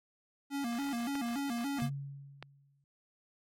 square tone with vibrato, 256.9 Hz, C4, 32 cents flat, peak -34 dBFS, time 0.5-1.9 s, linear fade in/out 50 ms, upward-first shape square, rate 3.5 Hz, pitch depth 150 cents each way
clicks, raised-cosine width 0.3 ms, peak -27 dBFS, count 3, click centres 1.154 / 1.801 / 2.426 s
sine tone with exponential decay, 139.7 Hz, C#3, 14 cents sharp, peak -31 dBFS, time 1.82-2.84 s, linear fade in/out 0 ms, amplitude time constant 220 ms
effects AAC 48 kbps

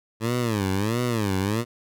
15% pulse tone with vibrato, 108.1 Hz, A2, 30 cents flat, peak -16 dBFS, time 0.2-1.65 s, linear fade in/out 50 ms, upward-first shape sine, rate 1.5 Hz, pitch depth 230 cents each way, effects none

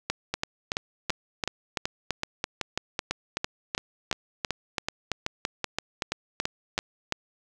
two click trains, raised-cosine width 0.2 ms, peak -10 / -9 dBFS, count 18 / 22, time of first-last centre 0.34-6.779 / 0.1-7.123 s, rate 2.64 / 2.99 Hz, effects none

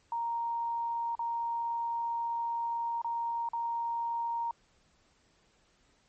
sine tone with dropouts, 932.3 Hz, A#5, in tune, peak -30 dBFS, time 0.12-4.51 s, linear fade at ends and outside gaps 2 ms, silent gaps 1.152-1.192 / 3.017-3.045 / 3.489-3.533 s, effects pink hiss -68 dBFS RMS until 6.08 s + MP3 32 kbps

